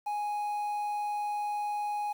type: tone with quantisation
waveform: triangle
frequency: 830.6 Hz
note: G#5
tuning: in tune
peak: -28 dBFS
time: 0.06-2.13 s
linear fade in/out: 10 ms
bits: 9
effects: none